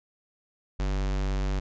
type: tone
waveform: square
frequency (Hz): 48.33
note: G1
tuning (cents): -24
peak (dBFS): -26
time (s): 0.79-1.6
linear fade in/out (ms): 10
effects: resampled to 16000 Hz